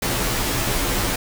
pink noise with comb filter, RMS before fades -22 dBFS, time 0.02-1.16 s, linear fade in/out 5 ms, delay 13 ms, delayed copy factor -1, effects none

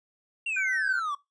triangle exponential sweep, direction down, 2794 to 1113 Hz, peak -26 dBFS, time 0.46-1.15 s, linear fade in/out 5 ms
sine tone, 1535 Hz, G6, 37 cents flat, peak -27 dBFS, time 0.56-1 s, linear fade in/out 10 ms
effects noise-tail reverb RT60 0.2 s tail -20 dB re dry + resampled to 22050 Hz

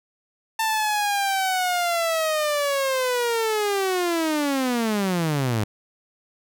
sawtooth linear sweep, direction down, 895 to 100.7 Hz, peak -17 dBFS, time 0.59-5.64 s, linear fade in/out 5 ms, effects none

